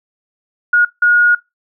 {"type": "tone bursts at uneven times", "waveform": "sine", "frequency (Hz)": 1441, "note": "F#6", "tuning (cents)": -46, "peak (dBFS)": -7, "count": 2, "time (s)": [[0.73, 0.85], [1.02, 1.35]], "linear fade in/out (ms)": 5, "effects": ["noise-tail reverb RT60 0.2 s tail -21 dB re dry"]}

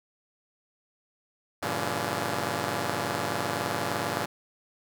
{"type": "chord", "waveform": "5% pulse", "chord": "G diminished seventh", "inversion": "none", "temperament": "just", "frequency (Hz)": [98, 117.6, 141.12, 169.34], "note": ["G2", "Bb2", "Db3", "Fb3"], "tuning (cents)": [0, 16, 31, 47], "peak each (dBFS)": -23, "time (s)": [1.62, 4.26], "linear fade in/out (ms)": 10, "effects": []}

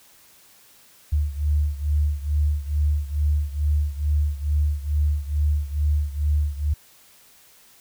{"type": "beating tone pair", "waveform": "sine", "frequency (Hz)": [73.42, 75.72], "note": ["D2", "D#2"], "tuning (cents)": [0, -47], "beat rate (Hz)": 2.3, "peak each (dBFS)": [-21, -24], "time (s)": [1.12, 6.74], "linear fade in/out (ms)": 10, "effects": ["white hiss -53 dBFS RMS until 7.8 s"]}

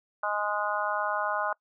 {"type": "harmonic tone", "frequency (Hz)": 207.7, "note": "G#3", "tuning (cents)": 0, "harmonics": [3, 4, 5, 6, 7], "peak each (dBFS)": [-33, -33, -33, -33, -33], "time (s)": [0.23, 1.53], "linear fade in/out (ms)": 5, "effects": ["noise-tail reverb RT60 0.1 s tail -24 dB re dry"]}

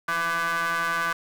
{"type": "ring-modulated tone", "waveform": "35% pulse", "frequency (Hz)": 166.8, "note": "E3", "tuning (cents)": 21, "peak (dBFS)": -19, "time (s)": [0.08, 1.13], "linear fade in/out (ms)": 5, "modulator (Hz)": 1340, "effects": []}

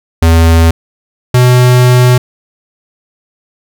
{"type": "tone pair in turn", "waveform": "square", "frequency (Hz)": [82.41, 124.77], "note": ["E2", "B2"], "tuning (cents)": [0, 18], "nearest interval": "perfect fifth", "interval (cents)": 718, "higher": "second", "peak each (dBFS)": -4, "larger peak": "neither", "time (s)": [[0.22, 0.71], [1.34, 2.18]], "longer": "second", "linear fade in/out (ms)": 5, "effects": []}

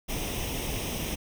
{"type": "noise with comb filter", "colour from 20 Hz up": "pink", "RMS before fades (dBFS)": -32, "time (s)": [0.08, 1.16], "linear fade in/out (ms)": 20, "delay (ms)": 0.34, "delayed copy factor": 0.65, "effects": []}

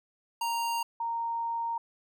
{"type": "tone pair in turn", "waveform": ["square", "sine"], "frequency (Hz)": [931, 926.5], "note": ["A#5", "A#5"], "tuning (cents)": [-2, -11], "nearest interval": "unison", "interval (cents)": 9, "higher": "first", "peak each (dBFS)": [-29, -29], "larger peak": "neither", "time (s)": [[0.41, 0.83], [1, 1.78]], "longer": "second", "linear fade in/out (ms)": 5, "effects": []}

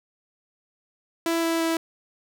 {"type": "tone with pitch steps", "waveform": "sawtooth", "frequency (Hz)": [332.4, 330.3, 328.2], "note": ["E4", "E4", "E4"], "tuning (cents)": [15, 4, -8], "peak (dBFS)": -18, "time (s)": [1.26, 1.77], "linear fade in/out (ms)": 2, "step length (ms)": 170, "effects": []}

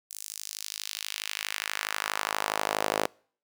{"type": "tone with high-pass filter sweep", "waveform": "sawtooth", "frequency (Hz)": 52.3, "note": "G#1", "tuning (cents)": 13, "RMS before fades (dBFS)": -33, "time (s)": [0.1, 3.07], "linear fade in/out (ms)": 5, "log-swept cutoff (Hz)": [8000, 500], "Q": 1.3, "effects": ["noise-tail reverb RT60 0.5 s tail -26 dB re dry"]}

